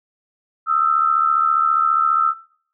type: tone pair together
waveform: sine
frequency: 1257.2 / 1332 Hz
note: D#6 / E6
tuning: +18 / +18 cents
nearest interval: minor second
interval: 100 cents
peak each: -19 / -16 dBFS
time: 0.66-2.34 s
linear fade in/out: 50 ms
effects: noise-tail reverb RT60 0.6 s tail -19 dB re dry